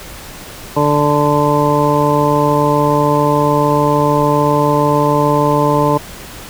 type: harmonic tone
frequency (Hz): 146.83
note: D3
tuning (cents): 0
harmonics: 1 / 2 / 3 / 4 / 6 / 7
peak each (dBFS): -17 / -17 / -17 / -17 / -17 / -17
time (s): 0.76-5.98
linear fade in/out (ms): 10
effects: pink hiss -32 dBFS RMS until 6.49 s